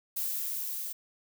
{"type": "noise with level ramp", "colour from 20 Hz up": "violet", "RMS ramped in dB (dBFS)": [-32, -37], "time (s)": [0.16, 0.93], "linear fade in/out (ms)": 10, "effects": []}